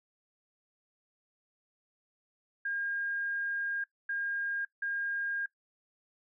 sine tone bursts at uneven times, 1616 Hz, G#6, 48 cents flat, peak -31 dBFS, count 3, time 2.65-3.84 / 4.09-4.65 / 4.82-5.46 s, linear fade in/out 5 ms, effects noise-tail reverb RT60 0.1 s tail -19 dB re dry

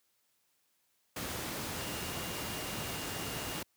sine tone in noise, 2823 Hz, F7, 18 cents sharp, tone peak -48 dBFS, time 1.78-3.6 s, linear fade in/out 5 ms, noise pink, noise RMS -38 dBFS, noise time 1.16-3.63 s, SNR -13 dB, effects white hiss -75 dBFS RMS until 3.76 s + high-pass 80 Hz 12 dB/octave

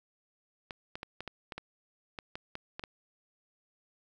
clicks, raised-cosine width 0.3 ms, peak -23 dBFS, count 12, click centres 0.708 / 0.955 / 1.031 / 1.206 / 1.277 / 1.522 / 1.58 / 2.188 / 2.355 / 2.554 / 2.795 / 2.838 s, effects 10-bit

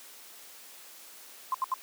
sine tone bursts, 1046.5 Hz, C6, in tune, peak -25 dBFS, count 3, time 1.52-1.74 s, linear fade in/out 2 ms, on 24 ms, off 74 ms, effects white hiss -50 dBFS RMS until 1.82 s + high-pass 300 Hz 12 dB/octave

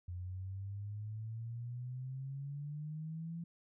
sine exponential sweep, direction up, 88 to 170 Hz, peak -40 dBFS, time 0.08-3.44 s, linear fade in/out 5 ms, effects none

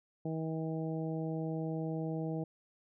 harmonic tone, 160 Hz, D#3, 49 cents sharp, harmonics 1 / 2 / 3 / 4 / 5, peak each -36 / -39 / -42 / -45 / -49 dBFS, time 0.25-2.44 s, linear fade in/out 5 ms, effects none

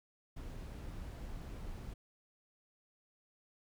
brown noise, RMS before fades -45 dBFS, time 0.36-1.94 s, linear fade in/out 10 ms, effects none

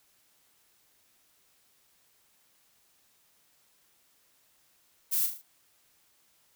violet noise with echo, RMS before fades -28 dBFS, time 5.11-5.27 s, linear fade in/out 20 ms, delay 38 ms, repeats 4, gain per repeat -6 dB, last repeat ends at 5.422 s, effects white hiss -67 dBFS RMS until 6.55 s

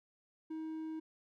triangle tone, 317.1 Hz, D#4, 33 cents sharp, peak -37 dBFS, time 0.5-1 s, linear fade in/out 10 ms, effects none

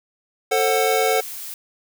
square chord, F# diminished, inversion first, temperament just, 444 / 532.8 / 740 Hz, A4 / C5 / F#5, +16 / +31 / 0 cents, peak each -21 / -24 / -22 dBFS, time 0.51-1.21 s, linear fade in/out 10 ms
blue noise, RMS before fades -33 dBFS, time 0.57-1.54 s, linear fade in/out 2 ms
effects none

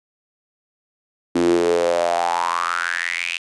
sawtooth tone with high-pass filter sweep, 86 Hz, F2, 26 cents flat, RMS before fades -20 dBFS, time 1.35-3.38 s, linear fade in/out 10 ms, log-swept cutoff 290 to 2700 Hz, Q 7.2, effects resampled to 22050 Hz

